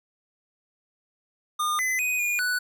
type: tone with pitch steps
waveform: square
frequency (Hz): 1215 / 2024 / 2496 / 2435 / 1483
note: D#6 / B6 / D#7 / D#7 / F#6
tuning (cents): -42 / +42 / +5 / -38 / +4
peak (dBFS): -24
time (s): 1.59-2.59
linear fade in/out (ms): 10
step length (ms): 200
effects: none